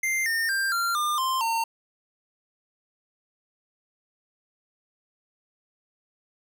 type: tone with pitch steps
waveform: square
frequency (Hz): 2093 / 1822.1 / 1586.2 / 1380.9 / 1202.1 / 1046.5 / 911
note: C7 / A#6 / G6 / F6 / D6 / C6 / A#5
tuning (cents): 0 / -40 / +20 / -20 / +40 / 0 / -40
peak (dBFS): -24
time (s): 0.03-1.64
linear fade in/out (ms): 5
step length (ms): 230
effects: none